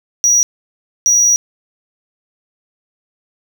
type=tone bursts at uneven times; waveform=triangle; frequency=5790 Hz; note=F#8; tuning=38 cents flat; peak=-7 dBFS; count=2; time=0.24-0.43 / 1.06-1.36 s; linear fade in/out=0 ms; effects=none